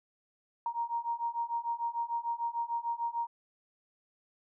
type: beating tone pair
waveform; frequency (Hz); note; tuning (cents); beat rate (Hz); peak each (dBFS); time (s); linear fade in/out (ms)
sine; 932.3 / 939; A#5 / A#5; 0 / +12; 6.7; -35 / -34; 0.66-3.27; 2
effects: none